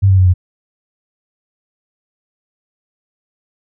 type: tone with pitch steps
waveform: sine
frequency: 98 / 95.27 / 92.61 / 90.02 Hz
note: G2 / G2 / F#2 / F#2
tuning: 0 / -49 / +2 / -47 cents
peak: -6 dBFS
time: 0.02-0.34 s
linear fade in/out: 20 ms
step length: 80 ms
effects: none